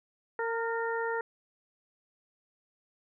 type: harmonic tone with a mistuned harmonic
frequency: 457.9 Hz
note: A#4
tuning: 31 cents flat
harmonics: 1 / 2 / 3 / 4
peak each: -32 / -35 / -37 / -38 dBFS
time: 0.39-1.21 s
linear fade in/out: 2 ms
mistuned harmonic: 3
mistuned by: +34 cents
effects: none